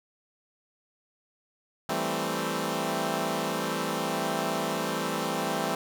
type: chord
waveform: 10% pulse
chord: A minor seventh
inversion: second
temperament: equal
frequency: 164.81 / 196 / 220 / 261.6 Hz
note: E3 / G3 / A3 / C4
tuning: 0 / 0 / 0 / 0 cents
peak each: -25 dBFS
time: 1.89-5.75 s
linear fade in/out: 2 ms
effects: none